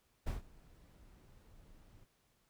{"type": "noise with ADSR envelope", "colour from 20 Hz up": "brown", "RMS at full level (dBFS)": -36, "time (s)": [0.26, 2.05], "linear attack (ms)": 15, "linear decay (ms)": 140, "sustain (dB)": -24, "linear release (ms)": 16, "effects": ["pink hiss -75 dBFS RMS until 2.49 s"]}